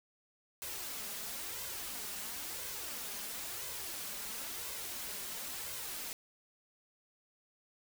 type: noise with flanger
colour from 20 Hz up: white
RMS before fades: -42 dBFS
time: 0.62-6.13 s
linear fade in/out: 0 ms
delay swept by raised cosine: 1.9 to 5 ms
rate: 0.98 Hz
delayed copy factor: +0.5
effects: none